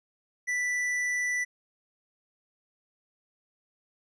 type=tone with hard clipping; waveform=sine; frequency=1975.5 Hz; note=B6; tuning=in tune; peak=-28 dBFS; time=0.47-1.45 s; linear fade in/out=20 ms; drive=8 dB; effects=none